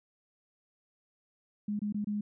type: tone with dropouts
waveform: sine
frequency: 207.7 Hz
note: G#3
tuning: in tune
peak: -30 dBFS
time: 1.68-2.21 s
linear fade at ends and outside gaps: 5 ms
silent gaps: 1.793-1.817 / 1.925-1.944 / 2.045-2.07 s
effects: none